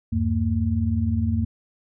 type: tone cluster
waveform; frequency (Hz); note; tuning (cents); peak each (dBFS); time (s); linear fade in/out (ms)
sine; 81.2 / 100.9 / 227.2; E2 / G#2 / A#3; -26 / -49 / -44; -24; 0.12-1.45; 10
effects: none